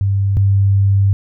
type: tone pair in turn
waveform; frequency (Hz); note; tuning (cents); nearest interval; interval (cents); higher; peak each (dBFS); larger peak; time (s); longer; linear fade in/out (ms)
sine; 98.7 / 98.7; G2 / G2; +12 / +12; unison; 0; neither; -12 / -9; second; 0.01-0.37 / 0.37-1.13; second; 0
effects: none